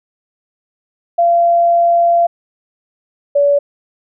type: tone pair in turn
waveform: sine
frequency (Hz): 686 / 571.4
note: F5 / D5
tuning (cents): -31 / -48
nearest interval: minor third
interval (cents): 317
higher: first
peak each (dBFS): -8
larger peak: neither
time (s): 1.18-2.27 / 3.35-3.59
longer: first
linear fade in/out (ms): 10
effects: none